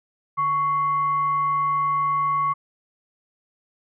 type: tone with frequency modulation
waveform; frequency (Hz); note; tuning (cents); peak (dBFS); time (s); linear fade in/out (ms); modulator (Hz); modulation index
sine; 1112; C#6; +5; -19; 0.37-2.54; 20; 966; 0.25
effects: none